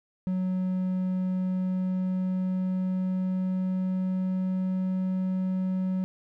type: tone with pitch glide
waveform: triangle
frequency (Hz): 185 to 186.5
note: F#3 to F#3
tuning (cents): 0 to +14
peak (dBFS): -23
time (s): 0.27-6.04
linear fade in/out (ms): 0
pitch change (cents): +14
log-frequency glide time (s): 1.23-4.99
effects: none